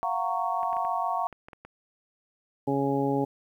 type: chord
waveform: sine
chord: Gb major seventh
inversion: third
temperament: just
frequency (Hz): 693.7 / 740 / 925 / 1110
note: F5 / Gb5 / Bb5 / Db6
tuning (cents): -12 / 0 / -14 / +2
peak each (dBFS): -31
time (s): 0.03-1.27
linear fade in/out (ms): 0
type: clicks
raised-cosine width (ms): 0.5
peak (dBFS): -29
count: 8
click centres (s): 0.631 / 0.73 / 0.768 / 0.85 / 1.327 / 1.485 / 1.532 / 1.65
type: harmonic tone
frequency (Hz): 138.59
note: C#3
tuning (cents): 0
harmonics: 1 / 2 / 3 / 4 / 5 / 6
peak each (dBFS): -32 / -27 / -29 / -33 / -41 / -31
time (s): 2.67-3.25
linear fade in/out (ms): 10
effects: 10-bit